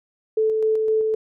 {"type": "tone with tremolo", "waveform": "sine", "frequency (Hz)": 437.6, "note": "A4", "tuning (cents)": -9, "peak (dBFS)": -16, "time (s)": [0.37, 1.15], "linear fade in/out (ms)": 5, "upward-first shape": "square", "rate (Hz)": 3.9, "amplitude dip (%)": 25, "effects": []}